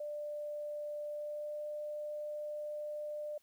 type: tone with pitch glide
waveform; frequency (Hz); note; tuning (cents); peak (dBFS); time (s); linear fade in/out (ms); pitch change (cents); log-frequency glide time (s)
sine; 593 to 597.8; D5 to D5; +17 to +31; -38; 0-3.38; 5; +14; 1.08-1.65
effects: white hiss -72 dBFS RMS until 3.42 s